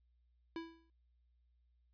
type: tone with exponential decay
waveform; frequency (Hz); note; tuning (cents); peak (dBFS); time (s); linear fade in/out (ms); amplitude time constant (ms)
square; 330.1; E4; +2; -39; 0.56-0.9; 1; 73
effects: added 60 Hz sine -70 dBFS peak until 1.93 s + resampled to 11025 Hz